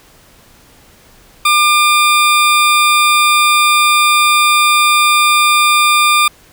20% pulse tone, 1200 Hz, D6, 37 cents sharp, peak -3 dBFS, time 1.45-6.28 s, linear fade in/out 5 ms, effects pink hiss -45 dBFS RMS until 6.52 s

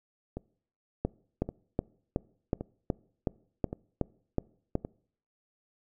two click trains, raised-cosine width 2 ms, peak -22 / -14 dBFS, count 5 / 11, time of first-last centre 0.37-4.849 / 1.05-4.754 s, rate 0.893 / 2.7 Hz, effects noise-tail reverb RT60 0.6 s tail -24 dB re dry

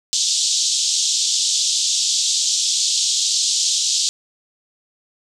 white band-pass noise, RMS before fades -19 dBFS, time 0.13-4.09 s, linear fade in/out 0 ms, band 3300 to 7600 Hz, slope 48 dB/octave, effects none

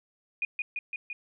sine tone with echo, 2456 Hz, D#7, 23 cents flat, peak -26 dBFS, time 0.42-0.45 s, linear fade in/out 2 ms, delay 170 ms, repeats 4, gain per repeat -2 dB, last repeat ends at 1.13 s, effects none

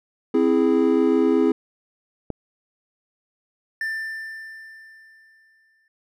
triangle chord, C augmented, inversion none, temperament equal, 261.6 / 329.6 / 415.3 Hz, C4 / E4 / G#4, 0 / 0 / 0 cents, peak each -18 dBFS, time 0.34-1.52 s, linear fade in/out 5 ms
click, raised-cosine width 2 ms, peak -14 dBFS, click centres 2.303 s
triangle tone with exponential decay, 1781 Hz, A6, 21 cents sharp, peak -21 dBFS, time 3.81-5.88 s, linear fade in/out 2 ms, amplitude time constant 450 ms
effects none

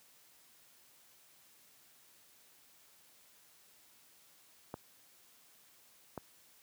clicks, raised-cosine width 1 ms, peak -26 dBFS, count 2, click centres 4.741 / 6.177 s, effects white hiss -64 dBFS RMS until 6.62 s + high-pass 80 Hz 12 dB/octave

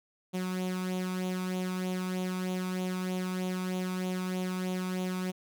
sawtooth tone with flanger, 184 Hz, F#3, 9 cents flat, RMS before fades -33 dBFS, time 0.33-5.32 s, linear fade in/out 20 ms, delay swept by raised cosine 0.29 to 0.85 ms, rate 3.2 Hz, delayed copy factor +0.6, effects none

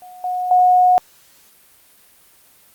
sine tone with level steps, 728 Hz, F#5, 28 cents flat, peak -36 / -19 / -9 dBFS, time 0.02-0.98 s, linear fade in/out 0 ms, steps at 0.24 / 0.51 s, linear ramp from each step 2 ms, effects white hiss -51 dBFS RMS until 2.74 s + Opus 32 kbps

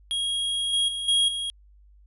square tone with level steps, 3284 Hz, G#7, 20 cents flat, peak -25 / -21 / -29 / -19 / -28 dBFS, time 0.11-1.5 s, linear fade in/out 0 ms, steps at 0.73 / 0.88 / 1.08 / 1.28 s, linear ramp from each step 5 ms, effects added 50 Hz sine -51 dBFS peak until 2.06 s + resampled to 32000 Hz

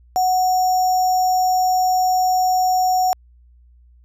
sine tone with sample-and-hold, 740 Hz, F#5, in tune, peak -14 dBFS, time 0.16-3.13 s, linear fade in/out 0 ms, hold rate 6300 Hz, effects added 60 Hz sine -47 dBFS peak until 4.04 s + resampled to 32000 Hz

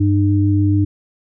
sine tone pair together, 98.54 / 302.7 Hz, G2 / D#4, +10 / -48 cents, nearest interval octave + perfect fifth, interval 1942 cents, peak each -13 / -16 dBFS, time 0-0.85 s, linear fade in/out 10 ms, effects none

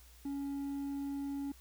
sine tone with hard clipping, 279.9 Hz, C#4, 17 cents sharp, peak -37 dBFS, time 0.25-1.52 s, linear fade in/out 5 ms, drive 3 dB, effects added 60 Hz sine -57 dBFS peak until 1.6 s + white hiss -62 dBFS RMS until 1.6 s

